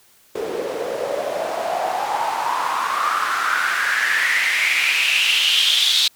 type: noise with band-pass filter sweep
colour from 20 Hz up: white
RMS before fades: -20 dBFS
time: 0.35-6.08 s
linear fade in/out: 5 ms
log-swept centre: 410 to 3800 Hz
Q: 5.8
effects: white hiss -54 dBFS RMS until 6.15 s